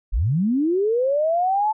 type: linear sweep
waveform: sine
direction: up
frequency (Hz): 33.73 to 880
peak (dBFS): -17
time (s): 0.12-1.73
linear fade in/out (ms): 20
effects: none